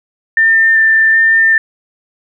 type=tone with vibrato; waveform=sine; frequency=1792 Hz; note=A6; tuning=31 cents sharp; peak=-6 dBFS; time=0.37-1.58 s; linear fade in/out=2 ms; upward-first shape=square; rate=1.3 Hz; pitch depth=9 cents each way; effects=none